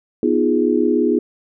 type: chord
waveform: sine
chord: F half-diminished seventh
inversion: second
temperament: equal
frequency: 246.9 / 311.1 / 349.2 / 415.3 Hz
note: Cb4 / Eb4 / F4 / Ab4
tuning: 0 / 0 / 0 / 0 cents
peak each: -19 dBFS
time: 0.23-1.19 s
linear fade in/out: 2 ms
effects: none